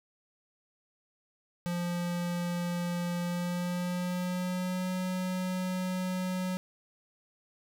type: tone with pitch glide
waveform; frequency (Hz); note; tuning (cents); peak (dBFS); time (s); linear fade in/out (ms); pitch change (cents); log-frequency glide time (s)
square; 174.61 to 184.14; F3 to F#3; 0 to -8; -31; 1.66-6.57; 0; +92; 3.22-4.9
effects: none